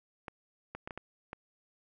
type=clicks; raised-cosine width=0.5 ms; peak=-25 dBFS; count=6; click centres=0.282 / 0.75 / 0.875 / 0.908 / 0.976 / 1.331 s; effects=none